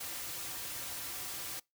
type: noise with comb filter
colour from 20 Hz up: white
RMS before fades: -41 dBFS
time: 0-1.6 s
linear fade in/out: 10 ms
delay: 4.7 ms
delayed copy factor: -0.55
effects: noise-tail reverb RT60 0.2 s tail -24 dB re dry